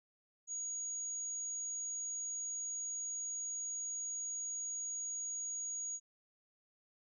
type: tone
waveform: sine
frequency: 6720 Hz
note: G#8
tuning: 19 cents sharp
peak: -38 dBFS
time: 0.47-6 s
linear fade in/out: 50 ms
effects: none